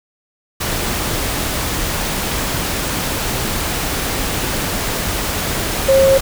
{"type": "tone in noise", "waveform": "sine", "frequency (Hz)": 538, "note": "C5", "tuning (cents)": 48, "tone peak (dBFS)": -8, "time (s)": [5.88, 6.18], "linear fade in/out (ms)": 10, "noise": "pink", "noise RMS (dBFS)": -20, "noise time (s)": [0.6, 6.21], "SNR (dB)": 9, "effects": []}